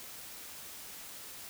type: silence
effects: white hiss -47 dBFS RMS until 1.49 s